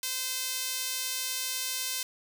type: tone with high-pass filter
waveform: sawtooth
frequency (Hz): 516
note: C5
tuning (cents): -24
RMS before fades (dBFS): -33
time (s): 0.03-2.03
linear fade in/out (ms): 2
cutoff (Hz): 4000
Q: 0.67
effects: none